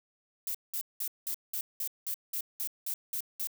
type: noise bursts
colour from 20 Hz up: violet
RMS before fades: -34 dBFS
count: 12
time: 0.47-3.472 s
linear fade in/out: 2 ms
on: 76 ms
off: 190 ms
effects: none